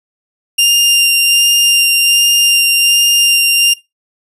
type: tone with vibrato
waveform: sawtooth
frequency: 2794 Hz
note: F7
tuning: in tune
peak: -4 dBFS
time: 0.58-3.74 s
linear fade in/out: 10 ms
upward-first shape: sine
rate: 1.3 Hz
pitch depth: 9 cents each way
effects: noise-tail reverb RT60 0.2 s tail -19 dB re dry + resampled to 32000 Hz